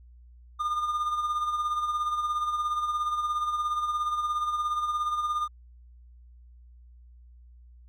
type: tone with tremolo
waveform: triangle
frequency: 1213 Hz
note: D#6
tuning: 44 cents flat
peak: -22 dBFS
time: 0.59-5.48 s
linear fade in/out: 20 ms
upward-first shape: sine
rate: 17 Hz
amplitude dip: 50%
effects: added 60 Hz sine -49 dBFS peak until 7.88 s